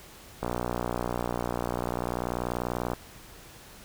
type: click train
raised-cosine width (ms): 1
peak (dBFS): -15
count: 152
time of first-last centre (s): 0.43-2.934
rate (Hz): 60.3
effects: pink hiss -49 dBFS RMS until 3.84 s